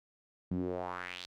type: tone with band-pass filter sweep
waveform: sawtooth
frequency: 89.9 Hz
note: F#2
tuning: 49 cents flat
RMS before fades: -38 dBFS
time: 0.51-1.26 s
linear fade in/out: 5 ms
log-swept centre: 190 to 4400 Hz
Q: 3
effects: none